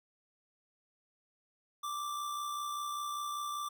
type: tone with amplitude modulation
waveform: square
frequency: 1174.7 Hz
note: D6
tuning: in tune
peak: -35 dBFS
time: 1.83-3.69 s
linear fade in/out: 10 ms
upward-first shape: sine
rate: 65.1 Hz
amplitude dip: 35%
effects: none